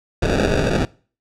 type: noise with sample-and-hold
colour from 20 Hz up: blue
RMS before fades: -18 dBFS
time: 0.22-0.85 s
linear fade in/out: 2 ms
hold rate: 1050 Hz
effects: noise-tail reverb RT60 0.4 s tail -22 dB re dry + low-pass 6000 Hz 12 dB/octave